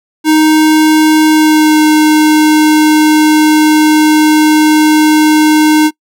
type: tone with pitch glide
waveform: square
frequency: 311.1 to 307.3 Hz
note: D#4 to D#4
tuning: 0 to -21 cents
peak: -5 dBFS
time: 0.24-5.91 s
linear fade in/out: 50 ms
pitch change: -21 cents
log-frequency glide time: 1.29-1.81 s
effects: noise-tail reverb RT60 0.1 s tail -24 dB re dry